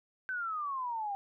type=exponential sweep; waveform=sine; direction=down; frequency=1546 to 784 Hz; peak=-33 dBFS; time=0.29-1.15 s; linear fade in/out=0 ms; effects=none